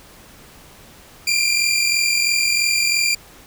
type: tone pair together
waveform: 20% pulse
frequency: 2366 / 2409 Hz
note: D7 / D7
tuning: +12 / +43 cents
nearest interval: unison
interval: 31 cents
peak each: -14 dBFS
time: 1.27-3.15 s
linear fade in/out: 5 ms
effects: pink hiss -45 dBFS RMS until 3.46 s